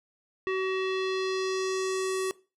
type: tone with low-pass filter sweep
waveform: square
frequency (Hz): 378.1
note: F#4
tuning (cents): +38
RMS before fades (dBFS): -29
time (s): 0.47-2.31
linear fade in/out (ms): 0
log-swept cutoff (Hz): 2400 to 10000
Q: 1.9
effects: noise-tail reverb RT60 0.3 s tail -19 dB re dry